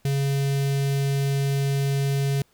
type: tone with notch filter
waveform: square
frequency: 138.59 Hz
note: C#3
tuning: in tune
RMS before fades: -23 dBFS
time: 0.05-2.42 s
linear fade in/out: 2 ms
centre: 1100 Hz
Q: 0.84
effects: pink hiss -63 dBFS RMS until 2.53 s